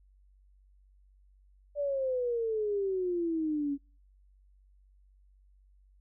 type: exponential sweep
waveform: sine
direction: down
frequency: 587.3 to 277.2 Hz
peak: -28 dBFS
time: 1.75-3.78 s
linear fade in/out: 50 ms
effects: noise-tail reverb RT60 0.4 s tail -26 dB re dry + added 48 Hz sine -59 dBFS peak until 6 s